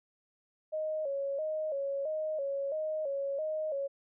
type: tone with vibrato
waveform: sine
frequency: 587.3 Hz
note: D5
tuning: in tune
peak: -31 dBFS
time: 0.72-3.88 s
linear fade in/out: 20 ms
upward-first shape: square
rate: 1.5 Hz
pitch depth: 100 cents each way
effects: none